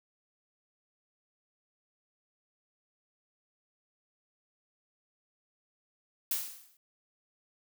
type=noise with exponential decay; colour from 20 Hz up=blue; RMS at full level=-29 dBFS; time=6.31-6.77 s; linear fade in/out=2 ms; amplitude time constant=100 ms; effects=none